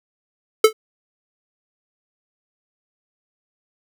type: tone with exponential decay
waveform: square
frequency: 436.8 Hz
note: A4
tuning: 13 cents flat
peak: -5 dBFS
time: 0.64-0.73 s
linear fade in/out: 5 ms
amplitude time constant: 19 ms
effects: none